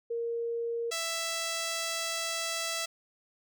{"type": "tone pair in turn", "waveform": ["sine", "5% pulse"], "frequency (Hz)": [466.2, 661.8], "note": ["A#4", "E5"], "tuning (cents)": [0, 7], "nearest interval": "tritone", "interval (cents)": 607, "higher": "second", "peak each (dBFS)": [-30, -20], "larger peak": "second", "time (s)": [[0.1, 0.91], [0.91, 2.86]], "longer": "second", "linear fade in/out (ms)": 10, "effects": []}